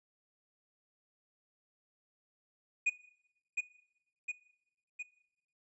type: tone with echo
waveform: triangle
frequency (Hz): 2465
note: D#7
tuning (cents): -17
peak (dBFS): -24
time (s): 2.86-2.9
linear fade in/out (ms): 10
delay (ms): 710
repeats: 3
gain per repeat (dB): -4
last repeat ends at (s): 5.03
effects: noise-tail reverb RT60 0.9 s tail -20 dB re dry + resampled to 22050 Hz